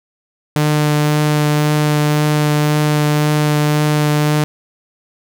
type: tone with vibrato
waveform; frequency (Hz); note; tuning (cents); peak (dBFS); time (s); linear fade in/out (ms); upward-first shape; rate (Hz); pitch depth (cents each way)
sawtooth; 150; D3; +37; -8; 0.56-4.44; 0; triangle; 1.9; 11
effects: none